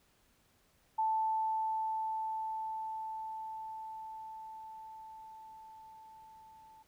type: tone with level ramp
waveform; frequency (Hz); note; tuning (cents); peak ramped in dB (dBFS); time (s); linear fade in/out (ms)
sine; 880; A5; 0; -28 to -55; 0.98-6.83; 10
effects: pink hiss -70 dBFS RMS until 6.87 s